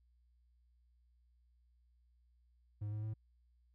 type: tone with pitch steps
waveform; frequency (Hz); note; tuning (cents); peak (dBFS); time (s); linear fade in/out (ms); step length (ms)
triangle; 104.4 / 106.59 / 108.83; G#2 / G#2 / A2; +10 / +45 / -19; -36; 2.81-3.14; 10; 110
effects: added 60 Hz sine -68 dBFS peak until 3.74 s